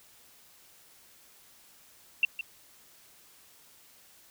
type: tone with echo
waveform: sine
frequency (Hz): 2708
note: E7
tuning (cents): +46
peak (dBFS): -19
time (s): 2.23-2.25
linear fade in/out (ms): 2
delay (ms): 160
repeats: 1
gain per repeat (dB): -12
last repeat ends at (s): 2.41
effects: white hiss -58 dBFS RMS until 4.3 s